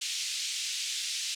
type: band-pass noise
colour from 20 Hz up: pink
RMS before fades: -34 dBFS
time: 0.01-1.35 s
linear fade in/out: 10 ms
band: 2800 to 7900 Hz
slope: 24 dB/octave
effects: none